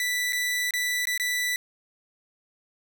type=tone with dropouts; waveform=sawtooth; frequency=1975.5 Hz; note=B6; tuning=in tune; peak=-21 dBFS; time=0-1.56 s; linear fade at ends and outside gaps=1 ms; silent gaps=0.324-0.33 / 0.708-0.737 / 1.054-1.071 / 1.177-1.198 s; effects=none